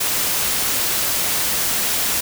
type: noise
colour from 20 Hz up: white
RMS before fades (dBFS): -20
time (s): 0-2.21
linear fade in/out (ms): 10
effects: none